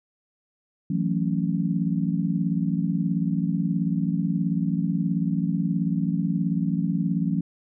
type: chord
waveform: sine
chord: F# minor seventh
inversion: third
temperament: just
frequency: 166.5 / 185 / 222 / 277.5 Hz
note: E3 / F#3 / A3 / C#4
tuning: +18 / 0 / +16 / +2 cents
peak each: -25 / -26 / -29 / -30 dBFS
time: 0.9-7.41 s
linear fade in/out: 5 ms
effects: none